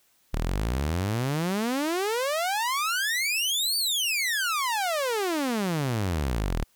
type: exponential two-way sweep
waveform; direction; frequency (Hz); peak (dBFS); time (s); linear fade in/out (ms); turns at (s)
sawtooth; up then down; 35.55 to 4638 to 35.55; -21; 0.33-6.64; 10; 3.77
effects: white hiss -65 dBFS RMS until 6.75 s